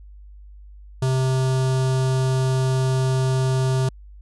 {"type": "tone with notch filter", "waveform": "square", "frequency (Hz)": 130.81, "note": "C3", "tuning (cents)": 0, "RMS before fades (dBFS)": -20, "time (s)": [1.02, 3.89], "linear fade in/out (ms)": 5, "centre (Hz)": 2100, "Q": 1.4, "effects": ["added 50 Hz sine -40 dBFS peak until 4.21 s", "resampled to 24000 Hz"]}